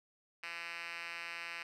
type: tone with band-pass filter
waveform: 5% pulse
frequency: 169.4 Hz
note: E3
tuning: 48 cents sharp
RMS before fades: -44 dBFS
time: 0.43-1.63 s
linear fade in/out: 5 ms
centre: 2700 Hz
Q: 2.8
effects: none